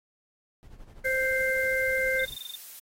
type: noise with tremolo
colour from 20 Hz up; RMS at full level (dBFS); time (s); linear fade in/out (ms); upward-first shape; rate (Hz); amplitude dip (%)
brown; -46; 0.63-2.36; 0; sine; 12; 65
type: noise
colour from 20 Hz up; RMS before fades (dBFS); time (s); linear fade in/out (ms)
blue; -44; 1.04-2.8; 10
type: harmonic tone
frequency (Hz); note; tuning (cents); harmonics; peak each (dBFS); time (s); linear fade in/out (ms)
523.3; C5; 0; 1 / 3 / 4; -28 / -28 / -28; 1.04-2.26; 20
type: tone bursts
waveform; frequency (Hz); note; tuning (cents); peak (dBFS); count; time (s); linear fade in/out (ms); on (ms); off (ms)
sine; 3617; A7; +47; -34; 9; 2.19-2.556; 5; 22; 21
effects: AAC 48 kbps